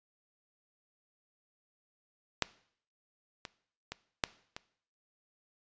clicks, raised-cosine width 0.2 ms, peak -9 / -23 / -21 / -9 / -23 dBFS, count 5, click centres 2.423 / 3.452 / 3.92 / 4.238 / 4.565 s, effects noise-tail reverb RT60 0.6 s tail -19 dB re dry + resampled to 16000 Hz

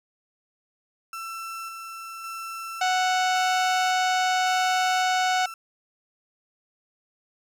35% pulse tone with tremolo, 1338 Hz, E6, 25 cents sharp, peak -31 dBFS, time 1.13-5.54 s, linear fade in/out 2 ms, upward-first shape square, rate 0.9 Hz, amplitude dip 30%
harmonic tone, 740 Hz, F#5, in tune, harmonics 1 / 2 / 3 / 4 / 5 / 6 / 7 / 8 / 9 / 10, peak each -22 / -28 / -32 / -34 / -36 / -38 / -39 / -40 / -41 / -42 dBFS, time 2.81-5.46 s, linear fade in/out 5 ms
effects none

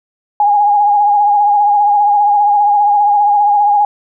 sine tone with vibrato, 823 Hz, G#5, 16 cents flat, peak -7 dBFS, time 0.4-3.85 s, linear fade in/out 2 ms, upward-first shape sine, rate 15 Hz, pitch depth 37 cents each way, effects none

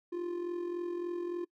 triangle tone with amplitude modulation, 349.2 Hz, F4, in tune, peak -29 dBFS, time 0.12-1.45 s, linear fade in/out 10 ms, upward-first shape sine, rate 43.5 Hz, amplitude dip 55%, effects noise-tail reverb RT60 0.1 s tail -22 dB re dry

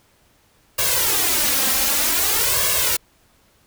white noise with flanger, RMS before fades -19 dBFS, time 0.78-2.97 s, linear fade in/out 10 ms, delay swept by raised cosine 1.8 to 3.8 ms, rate 0.53 Hz, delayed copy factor +0.9, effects pink hiss -58 dBFS RMS until 3.66 s

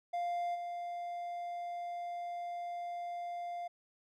triangle tone with level steps, 698.5 Hz, F5, in tune, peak -31 / -36 dBFS, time 0.13-3.68 s, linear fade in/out 10 ms, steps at 0.54 s, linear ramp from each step 20 ms, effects none

